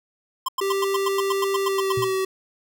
square tone bursts, 1046.5 Hz, C6, in tune, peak -22 dBFS, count 14, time 0.46-2.045 s, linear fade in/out 5 ms, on 25 ms, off 95 ms
square tone with pitch glide, 392 to 380.8 Hz, G4 to F#4, 0 to +50 cents, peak -22 dBFS, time 0.61-2.25 s, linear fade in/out 5 ms, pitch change -50 cents, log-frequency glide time 1.62-2.13 s
sine tone with exponential decay, 120 Hz, B2, 49 cents flat, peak -23 dBFS, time 1.97-2.2 s, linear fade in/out 5 ms, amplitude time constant 48 ms
effects none

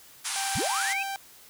white band-pass noise, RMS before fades -32 dBFS, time 0.24-0.94 s, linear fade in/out 20 ms, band 760 to 11000 Hz, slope 96 dB/octave
sawtooth tone, 784 Hz, G5, in tune, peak -27 dBFS, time 0.36-1.16 s, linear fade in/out 0 ms
sine linear sweep, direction up, 51.91 to 2652 Hz, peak -28 dBFS, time 0.55-1.03 s, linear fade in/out 5 ms
effects white hiss -52 dBFS RMS until 1.49 s

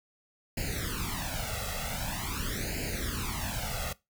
pink noise with flanger, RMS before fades -34 dBFS, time 0.57-3.93 s, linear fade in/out 5 ms, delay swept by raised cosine 0.42 to 1.52 ms, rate 0.45 Hz, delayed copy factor +1, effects noise-tail reverb RT60 0.2 s tail -20 dB re dry

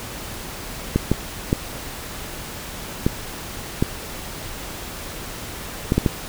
clicks, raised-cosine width 3 ms, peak -3 dBFS, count 8, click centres 0.96 / 1.116 / 1.529 / 3.065 / 3.825 / 5.921 / 5.98 / 6.062 s, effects pink hiss -33 dBFS RMS until 6.28 s

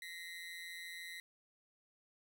30% pulse ring-modulated tone, 1968 Hz, B6, 7 cents flat, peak -40 dBFS, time 0.02-1.2 s, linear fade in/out 0 ms, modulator 86.9 Hz, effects none

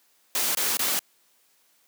white noise bursts, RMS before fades -25 dBFS, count 3, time 0.35-0.992 s, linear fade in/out 2 ms, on 200 ms, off 21 ms, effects white hiss -64 dBFS RMS until 1.87 s + high-pass 200 Hz 12 dB/octave

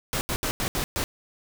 pink noise bursts at uneven times, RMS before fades -27 dBFS, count 6, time 0.13-0.21 / 0.29-0.36 / 0.43-0.51 / 0.6-0.68 / 0.75-0.84 / 0.96-1.04 s, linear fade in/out 0 ms, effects none

